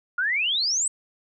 sine exponential sweep, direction up, 1386 to 8340 Hz, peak -21 dBFS, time 0.18-0.88 s, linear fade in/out 5 ms, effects none

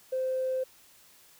triangle tone with tanh clipping, 519 Hz, C5, 14 cents flat, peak -27 dBFS, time 0.12-0.64 s, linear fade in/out 10 ms, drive 4 dB, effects white hiss -58 dBFS RMS until 1.39 s

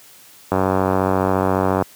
click train, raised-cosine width 1 ms, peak -3 dBFS, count 124, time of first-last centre 0.52-1.823 s, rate 94.4 Hz, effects white hiss -46 dBFS RMS until 1.95 s + high-pass 80 Hz 12 dB/octave

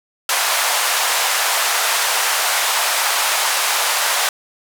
pink band-pass noise, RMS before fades -18 dBFS, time 0.29-4.29 s, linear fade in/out 2 ms, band 700 to 14000 Hz, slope 24 dB/octave, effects none

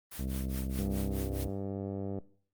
white noise with tremolo, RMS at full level -42 dBFS, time 0.11-1.45 s, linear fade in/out 10 ms, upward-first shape triangle, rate 4.8 Hz, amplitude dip 100%
harmonic tone, 65.7 Hz, C2, 8 cents sharp, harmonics 1 / 2 / 3 / 4 / 5 / 6 / 7 / 8 / 9 / 10, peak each -35 / -41 / -39 / -43 / -48 / -56 / -52 / -59 / -56 / -56 dBFS, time 0.18-1.49 s, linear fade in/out 20 ms
click train, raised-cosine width 2 ms, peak -25 dBFS, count 138, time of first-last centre 0.79-2.187 s, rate 98.1 Hz
effects noise-tail reverb RT60 0.5 s tail -19 dB re dry + Opus 32 kbps

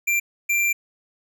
square tone bursts at uneven times, 2365 Hz, D7, 12 cents sharp, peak -19 dBFS, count 2, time 0.07-0.2 / 0.49-0.73 s, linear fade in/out 10 ms, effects none

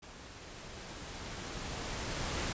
pink noise with level ramp, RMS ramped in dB -51 to -35 dBFS, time 0.02-2.53 s, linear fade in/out 10 ms, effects resampled to 16000 Hz

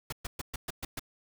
pink noise bursts, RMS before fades -36 dBFS, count 7, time 0.1-0.995 s, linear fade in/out 5 ms, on 25 ms, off 120 ms, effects none

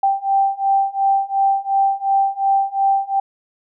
sine beating tone pair, 783 / 785.8 Hz, G5 / G5, -2 / +4 cents, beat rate 2.8 Hz, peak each -18 / -17 dBFS, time 0.03-3.2 s, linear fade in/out 5 ms, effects none

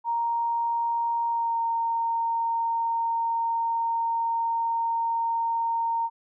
sine tone with pitch glide, 932.3 to 921.1 Hz, A#5 to A#5, 0 to -21 cents, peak -23 dBFS, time 0.04-6.1 s, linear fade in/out 50 ms, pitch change -21 cents, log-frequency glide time 1.28-1.59 s, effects none

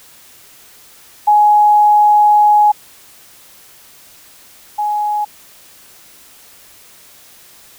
sine tone pair in turn, 837 / 837 Hz, G#5 / G#5, +13 / +13 cents, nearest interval unison, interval 0 cents, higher neither, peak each -6 / -14 dBFS, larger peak first, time 1.27-2.72 / 4.78-5.25 s, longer first, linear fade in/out 10 ms, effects white hiss -43 dBFS RMS until 7.78 s

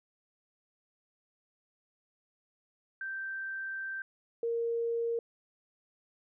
sine tone pair in turn, 1564 / 465 Hz, G6 / A#4, -4 / -4 cents, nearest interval octave + major sixth, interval 2100 cents, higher first, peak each -35 / -29 dBFS, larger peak second, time 3.01-4.02 / 4.43-5.19 s, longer first, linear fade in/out 2 ms, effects none

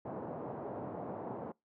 white band-pass noise, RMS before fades -42 dBFS, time 0.05-1.52 s, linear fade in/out 5 ms, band 110 to 820 Hz, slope 24 dB/octave, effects noise-tail reverb RT60 0.2 s tail -25 dB re dry

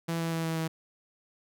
sawtooth tone with pitch steps, 166.4 / 165.16 / 163.92 / 162.69 / 161.48 Hz, E3 / E3 / E3 / E3 / E3, +17 / +4 / -9 / -22 / -35 cents, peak -25 dBFS, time 0.08-0.68 s, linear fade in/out 10 ms, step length 120 ms, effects none

